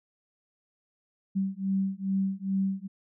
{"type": "beating tone pair", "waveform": "sine", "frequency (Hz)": [192.1, 194.5], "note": ["G3", "G3"], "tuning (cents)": [-35, -13], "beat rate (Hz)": 2.4, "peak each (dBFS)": -29, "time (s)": [1.35, 2.88], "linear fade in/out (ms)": 20, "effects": []}